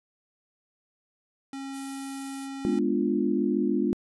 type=tone; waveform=square; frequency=272.2 Hz; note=C#4; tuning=31 cents flat; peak=-35 dBFS; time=1.53-2.79 s; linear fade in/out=2 ms
type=noise; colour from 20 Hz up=violet; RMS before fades=-40 dBFS; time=1.71-2.49 s; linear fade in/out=50 ms
type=chord; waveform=sine; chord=G# diminished seventh; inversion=none; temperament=equal; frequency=207.7 / 246.9 / 293.7 / 349.2 Hz; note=G#3 / B3 / D4 / F4; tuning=0 / 0 / 0 / 0 cents; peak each=-28 dBFS; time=2.65-3.93 s; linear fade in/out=0 ms
effects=resampled to 24000 Hz